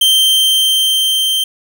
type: tone with level ramp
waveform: 45% pulse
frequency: 3136 Hz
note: G7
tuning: in tune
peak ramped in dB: -7 to -12 dBFS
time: 0.01-1.44 s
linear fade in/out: 5 ms
effects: none